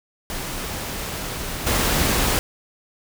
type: noise with level steps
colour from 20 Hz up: pink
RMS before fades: -29 / -20 dBFS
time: 0.3-2.39 s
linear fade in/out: 0 ms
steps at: 1.66 s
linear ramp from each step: 10 ms
effects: none